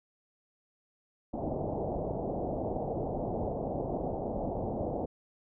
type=low-pass noise; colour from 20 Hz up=white; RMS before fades=-34 dBFS; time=1.33-5.06 s; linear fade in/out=10 ms; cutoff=760 Hz; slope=48 dB/octave; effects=none